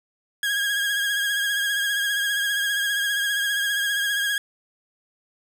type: tone with vibrato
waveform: 30% pulse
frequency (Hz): 1638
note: G#6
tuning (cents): -24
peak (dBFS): -19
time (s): 0.43-4.38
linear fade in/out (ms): 2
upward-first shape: sine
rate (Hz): 15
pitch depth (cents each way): 38
effects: none